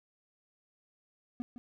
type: tone with echo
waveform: triangle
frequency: 243.8 Hz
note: B3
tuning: 22 cents flat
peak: -31 dBFS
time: 1.4-1.42 s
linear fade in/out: 0 ms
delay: 160 ms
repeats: 1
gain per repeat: -10 dB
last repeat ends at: 1.58 s
effects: none